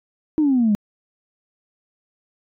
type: exponential sweep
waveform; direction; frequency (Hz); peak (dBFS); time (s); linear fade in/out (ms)
sine; down; 318.3 to 199.8; -13; 0.38-0.75; 0
effects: tanh soft clip ceiling -10 dBFS